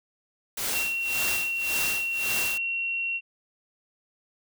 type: noise with tremolo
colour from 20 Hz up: white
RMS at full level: -28 dBFS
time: 0.57-2.58 s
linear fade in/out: 5 ms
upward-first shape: sine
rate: 1.8 Hz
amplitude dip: 90%
type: tone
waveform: sine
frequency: 2734 Hz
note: F7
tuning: 37 cents flat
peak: -26 dBFS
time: 0.72-3.21 s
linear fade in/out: 50 ms
effects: none